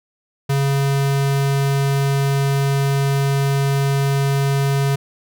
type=tone; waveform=square; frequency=138.59 Hz; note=C#3; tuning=in tune; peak=-16 dBFS; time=0.49-4.96 s; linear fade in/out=10 ms; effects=none

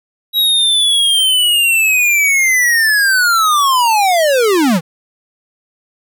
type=linear sweep; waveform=square; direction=down; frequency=3861 to 150 Hz; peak=-10 dBFS; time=0.33-4.81 s; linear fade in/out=50 ms; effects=none

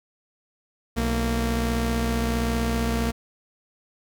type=tone pair together; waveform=sawtooth; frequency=61.33 / 230 Hz; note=B1 / A#3; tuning=-11 / -23 cents; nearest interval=octave + major seventh; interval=2288 cents; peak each=-21 dBFS; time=0.96-3.12 s; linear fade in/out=20 ms; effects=none

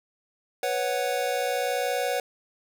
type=chord; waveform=square; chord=B suspended second; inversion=none; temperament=equal; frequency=493.9 / 554.4 / 740 Hz; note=B4 / C#5 / F#5; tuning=0 / 0 / 0 cents; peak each=-30 dBFS; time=0.63-2.2 s; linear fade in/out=2 ms; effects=none

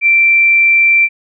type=tone; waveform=sine; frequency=2349 Hz; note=D7; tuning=in tune; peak=-6 dBFS; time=0.01-1.09 s; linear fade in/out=50 ms; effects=none

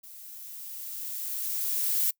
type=noise with level ramp; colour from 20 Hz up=violet; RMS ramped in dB=-47 to -25 dBFS; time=0.03-2.11 s; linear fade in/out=10 ms; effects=noise-tail reverb RT60 0.1 s tail -24 dB re dry

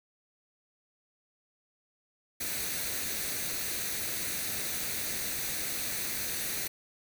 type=noise with comb filter; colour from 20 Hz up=white; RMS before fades=-34 dBFS; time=2.4-6.68 s; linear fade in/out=10 ms; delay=0.48 ms; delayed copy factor=+0.5; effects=none

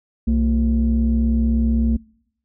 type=tone pair together; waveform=sine; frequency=63.7 / 227 Hz; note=C2 / A#3; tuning=-46 / -46 cents; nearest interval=octave + minor seventh; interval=2200 cents; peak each=-16 dBFS; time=0.27-1.97 s; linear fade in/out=10 ms; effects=noise-tail reverb RT60 0.7 s tail -25 dB re dry + tanh soft clip ceiling -10 dBFS

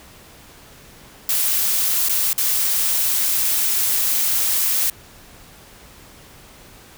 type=noise with dropouts; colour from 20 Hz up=blue; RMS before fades=-19 dBFS; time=1.29-4.9 s; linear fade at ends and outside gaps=2 ms; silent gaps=2.087-2.094 / 2.331-2.379 s; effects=pink hiss -45 dBFS RMS until 6.97 s

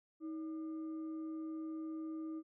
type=tone with frequency modulation; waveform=sine; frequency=317.3 Hz; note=D#4; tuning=34 cents sharp; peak=-40 dBFS; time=0.2-2.43 s; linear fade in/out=50 ms; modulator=886 Hz; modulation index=0.2; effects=none

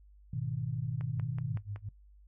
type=chord; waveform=sine; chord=G# minor; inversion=none; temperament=equal; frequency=103.83 / 123.47 / 155.56 Hz; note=G#2 / B2 / D#3; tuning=0 / 0 / 0 cents; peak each=-40 / -35 / -37 dBFS; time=0.33-1.57 s; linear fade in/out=5 ms
type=click train; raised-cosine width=0.5 ms; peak=-33 dBFS; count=5; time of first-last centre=1.01-1.76 s; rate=5.33 Hz
type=tone with tremolo; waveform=sine; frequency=102.4 Hz; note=G#2; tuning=24 cents flat; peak=-35 dBFS; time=1.17-1.89 s; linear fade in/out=5 ms; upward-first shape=sine; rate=5.9 Hz; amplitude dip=95%
effects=noise-tail reverb RT60 0.1 s tail -18 dB re dry + added 50 Hz sine -55 dBFS peak until 2.27 s

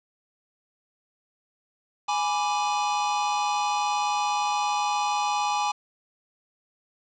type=chord; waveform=square; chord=G# diminished; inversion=none; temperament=equal; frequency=830.6 / 987.8 / 1174.7 Hz; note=G#5 / B5 / D6; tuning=0 / 0 / 0 cents; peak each=-26 / -31 / -31 dBFS; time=2.08-5.72 s; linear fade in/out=10 ms; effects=resampled to 16000 Hz + 8-bit

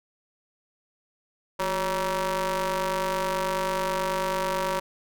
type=ring-modulated tone; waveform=sawtooth; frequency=194.9 Hz; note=G3; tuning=10 cents flat; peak=-18 dBFS; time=1.59-4.8 s; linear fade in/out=10 ms; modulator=755 Hz; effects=none

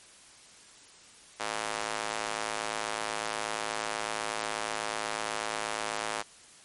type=tone with high-pass filter; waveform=square; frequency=54.1 Hz; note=A1; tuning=29 cents flat; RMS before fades=-34 dBFS; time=1.39-6.23 s; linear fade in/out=20 ms; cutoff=740 Hz; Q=0.86; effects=white hiss -54 dBFS RMS until 6.64 s + MP3 48 kbps

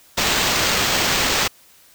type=noise with sample-and-hold; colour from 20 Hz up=violet; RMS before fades=-19 dBFS; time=0.17-1.48 s; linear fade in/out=10 ms; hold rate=11025 Hz; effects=white hiss -51 dBFS RMS until 1.94 s

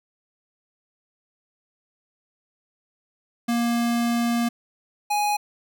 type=tone pair in turn; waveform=square; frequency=235.7 / 830.8 Hz; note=A#3 / G#5; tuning=+19 / 0 cents; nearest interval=octave + minor seventh; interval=2181 cents; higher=second; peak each=-21 dBFS; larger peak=neither; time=3.48-4.49 / 5.1-5.37 s; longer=first; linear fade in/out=10 ms; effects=none

